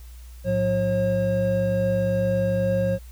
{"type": "tone cluster", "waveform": "triangle", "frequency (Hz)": [108.7, 180.8, 540], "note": ["A2", "F#3", "C#5"], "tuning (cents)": [-21, -40, -45], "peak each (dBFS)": [-24, -24, -20], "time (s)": [0.44, 2.99], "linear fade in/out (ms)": 50, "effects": ["added 60 Hz sine -39 dBFS peak until 3.11 s", "white hiss -54 dBFS RMS until 3.11 s"]}